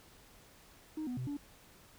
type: tone with pitch steps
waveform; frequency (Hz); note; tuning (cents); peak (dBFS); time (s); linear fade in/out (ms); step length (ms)
sine; 310.8 / 247.9 / 126.8 / 287.5; D#4 / B3 / B2 / D4; -2 / +7 / +46 / -37; -34; 0.97-1.37; 5; 100
effects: tanh soft clip ceiling -34 dBFS + pink hiss -60 dBFS RMS until 1.98 s